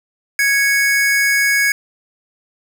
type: tone pair together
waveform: square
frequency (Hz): 1661.2 / 2217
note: G#6 / C#7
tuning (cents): 0 / 0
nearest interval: perfect fourth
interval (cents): 500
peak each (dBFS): -16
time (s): 0.39-1.72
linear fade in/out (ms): 2
effects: none